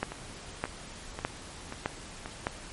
two click trains, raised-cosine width 0.5 ms, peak -22 / -13 dBFS, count 5 / 5, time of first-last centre 0.12-2.259 / 0.03-2.469 s, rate 1.87 / 1.64 Hz, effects pink hiss -45 dBFS RMS until 2.72 s + MP3 48 kbps

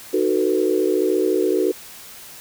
sine chord, B dominant seventh, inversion first, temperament just, 308.7 / 370.4 / 444.5 / 493.9 Hz, D#4 / F#4 / A4 / B4, -14 / +2 / +18 / 0 cents, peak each -23 / -19 / -22 / -25 dBFS, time 0.13-1.72 s, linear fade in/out 10 ms, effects white hiss -40 dBFS RMS until 2.4 s

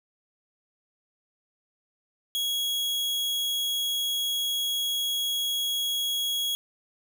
40% pulse tone, 3322 Hz, G#7, in tune, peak -25 dBFS, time 2.35-6.55 s, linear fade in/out 0 ms, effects none

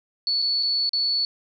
sine tone with dropouts, 4435 Hz, C#8, in tune, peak -20 dBFS, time 0.27-1.25 s, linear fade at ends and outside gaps 1 ms, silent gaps 0.419-0.423 / 0.627-0.631 / 0.893-0.933 s, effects none

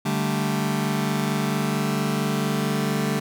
sawtooth chord, D suspended fourth, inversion none, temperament just, 146.83 / 195.78 / 220.2 Hz, D3 / G3 / A3, 0 / -2 / +2 cents, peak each -22 dBFS, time 0.05-3.2 s, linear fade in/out 10 ms, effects none

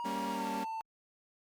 triangle tone with pitch glide, 950 to 891.5 Hz, A#5 to A5, +33 to +22 cents, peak -34 dBFS, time 0-0.81 s, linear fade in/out 0 ms, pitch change -111 cents, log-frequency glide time 0.3-0.49 s
sawtooth chord, G diminished, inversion none, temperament equal, 196 / 233.1 / 277.2 Hz, G3 / Bb3 / Db4, 0 / 0 / 0 cents, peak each -37 dBFS, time 0.04-0.65 s, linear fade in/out 20 ms
effects Opus 48 kbps

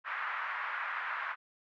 pink band-pass noise, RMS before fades -37 dBFS, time 0.04-1.36 s, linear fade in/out 50 ms, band 1100 to 1900 Hz, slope 24 dB/octave, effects none

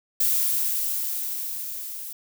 violet noise with level ramp, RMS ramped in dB -21 to -36 dBFS, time 0.2-2.13 s, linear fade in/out 5 ms, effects none

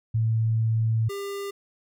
sine / square tone pair in turn, 112.1 / 399.5 Hz, A2 / G4, +33 / +33 cents, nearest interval octave + minor seventh, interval 2200 cents, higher second, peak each -20 / -31 dBFS, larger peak first, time 0.14-1.09 / 1.09-1.51 s, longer first, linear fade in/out 10 ms, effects none

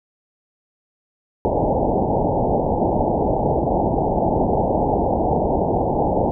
white low-pass noise, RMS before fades -19 dBFS, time 1.45-6.31 s, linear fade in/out 0 ms, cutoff 880 Hz, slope 96 dB/octave, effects none

